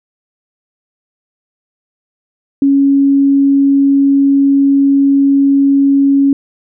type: tone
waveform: sine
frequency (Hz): 277.2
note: C#4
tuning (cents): 0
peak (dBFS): -6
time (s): 2.62-6.33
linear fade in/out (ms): 2
effects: none